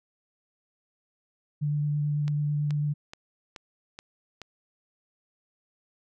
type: tone with vibrato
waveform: sine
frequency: 147.5 Hz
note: D3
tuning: 8 cents sharp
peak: -24 dBFS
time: 1.61-2.94 s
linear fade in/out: 20 ms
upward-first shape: sine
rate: 9.1 Hz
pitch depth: 11 cents each way
type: click train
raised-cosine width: 0.2 ms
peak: -23 dBFS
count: 6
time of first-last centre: 2.28-4.417 s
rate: 2.34 Hz
effects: none